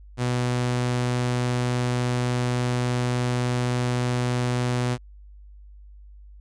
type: tone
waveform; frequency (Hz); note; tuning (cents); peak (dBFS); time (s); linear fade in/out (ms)
sawtooth; 123.47; B2; 0; -18; 0.17-4.98; 50
effects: added 50 Hz sine -43 dBFS peak until 6.4 s + resampled to 22050 Hz